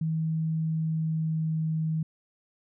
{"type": "tone with pitch glide", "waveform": "sine", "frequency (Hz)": [160, 158.8], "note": ["D#3", "D#3"], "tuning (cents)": [49, 36], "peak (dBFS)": -25, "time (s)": [0.01, 2.03], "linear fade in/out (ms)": 5, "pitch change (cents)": -13, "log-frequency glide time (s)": [0.56, 1.65], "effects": []}